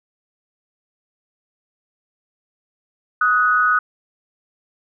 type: tone pair together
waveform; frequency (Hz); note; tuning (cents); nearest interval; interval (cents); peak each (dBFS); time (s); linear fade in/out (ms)
sine; 1254.6 / 1480; D#6 / F#6; +14 / 0; minor third; 286; -16; 3.21-3.79; 5
effects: none